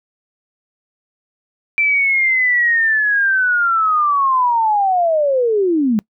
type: linear sweep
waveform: sine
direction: down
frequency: 2345 to 201.7 Hz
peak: -12 dBFS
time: 1.78-5.99 s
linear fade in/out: 0 ms
effects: noise-tail reverb RT60 0.1 s tail -25 dB re dry